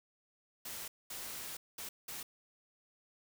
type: noise bursts at uneven times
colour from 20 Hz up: white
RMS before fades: -44 dBFS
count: 4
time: 0.65-0.88 / 1.1-1.57 / 1.78-1.89 / 2.08-2.23 s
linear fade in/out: 5 ms
effects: none